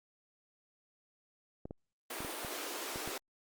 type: clicks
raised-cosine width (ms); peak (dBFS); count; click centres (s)
2; -29; 7; 1.655 / 1.709 / 2.205 / 2.248 / 2.448 / 2.959 / 3.076
type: high-pass noise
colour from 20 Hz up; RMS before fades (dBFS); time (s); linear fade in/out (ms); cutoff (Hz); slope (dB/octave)
pink; -41; 2.1-3.18; 5; 280; 48
effects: Opus 48 kbps